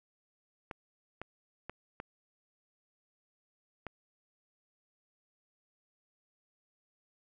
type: clicks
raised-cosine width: 0.5 ms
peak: -25 dBFS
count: 5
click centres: 0.712 / 1.216 / 1.696 / 2.001 / 3.867 s
effects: none